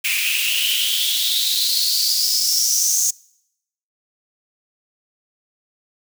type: noise with high-pass filter sweep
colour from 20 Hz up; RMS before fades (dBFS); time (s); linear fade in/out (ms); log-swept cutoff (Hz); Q
white; -19; 0.04-3.11; 10; 2400 to 6500; 7.6
effects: noise-tail reverb RT60 0.8 s tail -25 dB re dry